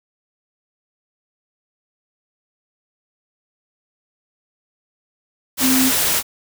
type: tone in noise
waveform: sine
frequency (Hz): 260.3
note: C4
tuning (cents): -9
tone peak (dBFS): -15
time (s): 5.6-5.92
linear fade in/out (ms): 50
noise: white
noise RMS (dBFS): -18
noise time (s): 5.57-6.23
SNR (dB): 0
effects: none